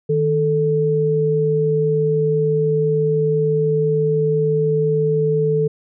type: tone pair together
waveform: sine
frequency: 155 / 439 Hz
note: D#3 / A4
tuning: -6 / -4 cents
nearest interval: octave + tritone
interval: 1802 cents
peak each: -19 / -16 dBFS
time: 0.09-5.68 s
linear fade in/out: 10 ms
effects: none